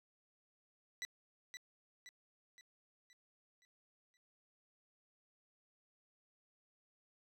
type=tone with echo; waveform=20% pulse; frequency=1975.5 Hz; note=B6; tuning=in tune; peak=-35 dBFS; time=1.02-1.05 s; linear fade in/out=0 ms; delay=520 ms; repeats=6; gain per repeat=-6 dB; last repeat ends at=4.17 s; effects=low-pass 10000 Hz 12 dB/octave